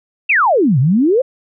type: exponential two-way sweep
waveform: sine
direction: down then up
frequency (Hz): 2794 to 120 to 554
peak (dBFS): -9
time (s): 0.29-1.22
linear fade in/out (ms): 10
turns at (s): 0.79
effects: none